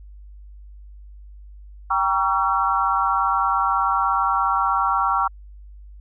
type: chord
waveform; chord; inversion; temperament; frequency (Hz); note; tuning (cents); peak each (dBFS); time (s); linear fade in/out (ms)
sine; G diminished seventh; none; just; 784 / 940.8 / 1128.9 / 1354.7; G5 / Bb5 / Db6 / Fb6; 0 / +16 / +31 / +47; -24 / -24 / -22 / -22; 1.9-5.28; 10
effects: added 50 Hz sine -39 dBFS peak until 6 s